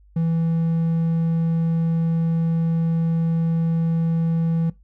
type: tone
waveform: triangle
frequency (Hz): 164.81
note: E3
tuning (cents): 0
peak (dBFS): -16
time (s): 0.16-4.7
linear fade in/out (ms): 5
effects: noise-tail reverb RT60 0.2 s tail -20 dB re dry + added 50 Hz sine -49 dBFS peak until 4.83 s